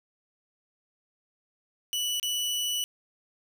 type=tone with dropouts; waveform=sawtooth; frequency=2959 Hz; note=F#7; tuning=1 cent flat; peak=-24 dBFS; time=1.93-2.84 s; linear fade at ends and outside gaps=0 ms; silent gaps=2.198-2.229 s; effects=none